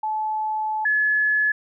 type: tone pair in turn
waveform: sine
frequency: 864 / 1708.6 Hz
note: A5 / G#6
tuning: -32 / +49 cents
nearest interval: octave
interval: 1181 cents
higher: second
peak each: -22 / -17 dBFS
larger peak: second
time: 0.03-0.85 / 0.85-1.52 s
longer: first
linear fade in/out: 5 ms
effects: none